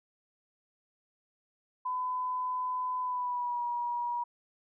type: tone with pitch glide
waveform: sine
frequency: 1007 to 959.9 Hz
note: B5 to B5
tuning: +33 to -50 cents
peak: -30 dBFS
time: 1.85-4.24 s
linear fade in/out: 10 ms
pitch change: -83 cents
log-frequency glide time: 3.01-3.63 s
effects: none